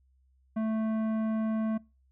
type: tone with tanh clipping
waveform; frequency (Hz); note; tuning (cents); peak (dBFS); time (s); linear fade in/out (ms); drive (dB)
sine; 220; A3; 0; -29; 0.56-1.78; 10; 13
effects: noise-tail reverb RT60 0.3 s tail -25 dB re dry + added 65 Hz sine -63 dBFS peak until 2.11 s